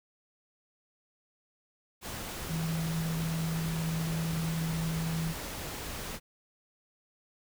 sine tone in noise, 162.6 Hz, E3, 23 cents flat, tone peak -30 dBFS, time 2.48-5.35 s, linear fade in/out 50 ms, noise pink, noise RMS -39 dBFS, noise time 2.01-6.2 s, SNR +6 dB, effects none

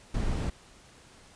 brown noise, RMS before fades -29 dBFS, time 0.14-0.5 s, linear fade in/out 5 ms, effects pink hiss -55 dBFS RMS until 1.35 s + resampled to 22050 Hz

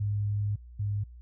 sine tone pair in turn, 103.1 / 102.62 Hz, G#2 / G#2, -12 / -20 cents, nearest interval unison, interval 8 cents, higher first, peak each -26 / -27 dBFS, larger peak first, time 0-0.56 / 0.79-1.04 s, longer first, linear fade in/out 10 ms, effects added 60 Hz sine -45 dBFS peak until 1.21 s

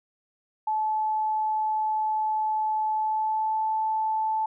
sine tone with pitch glide, 865 to 874.5 Hz, A5 to A5, -30 to -11 cents, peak -23 dBFS, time 0.67-4.46 s, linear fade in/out 5 ms, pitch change +19 cents, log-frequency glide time 2.92-3.63 s, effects none

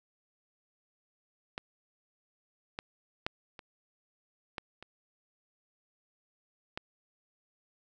clicks, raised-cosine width 0.3 ms, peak -20 / -20 / -15 / -29 / -20 / -30 / -20 dBFS, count 7, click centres 1.579 / 2.789 / 3.265 / 3.592 / 4.582 / 4.826 / 6.775 s, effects none

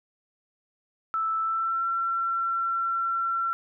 sine tone with pitch glide, 1318 to 1355.1 Hz, E6 to E6, -1 to +47 cents, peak -24 dBFS, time 1.14-3.53 s, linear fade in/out 0 ms, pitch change +48 cents, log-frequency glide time 1.4-1.84 s, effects none

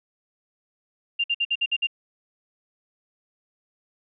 sine tone bursts, 2791 Hz, F7, 2 cents flat, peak -20 dBFS, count 7, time 1.19-1.871 s, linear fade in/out 10 ms, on 51 ms, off 54 ms, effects none

